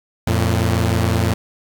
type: tone pair together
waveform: sawtooth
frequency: 87.31 / 113.19 Hz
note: F2 / A2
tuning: 0 / +49 cents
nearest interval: major third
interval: 449 cents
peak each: -14 dBFS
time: 0.27-1.34 s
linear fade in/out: 5 ms
effects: 7-bit